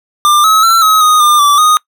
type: tone with pitch steps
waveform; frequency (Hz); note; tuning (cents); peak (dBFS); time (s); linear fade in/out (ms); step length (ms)
square; 1193 / 1285 / 1346 / 1276 / 1243 / 1202 / 1161 / 1240; D6 / E6 / E6 / D#6 / D#6 / D6 / D6 / D#6; +27 / -45 / +36 / +43 / -2 / +40 / -20 / -6; -6; 0.25-1.77; 0; 190
effects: noise-tail reverb RT60 0.1 s tail -23 dB re dry